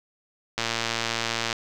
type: click train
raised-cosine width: 0.2 ms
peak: -8 dBFS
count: 110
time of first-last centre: 0.58-1.528 s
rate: 115 Hz
effects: none